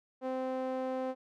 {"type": "tone with band-pass filter", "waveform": "sawtooth", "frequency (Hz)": 259.4, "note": "C4", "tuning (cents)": -15, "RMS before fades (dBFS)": -35, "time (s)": [0.21, 1.15], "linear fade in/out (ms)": 50, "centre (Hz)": 560, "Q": 1.7, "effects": []}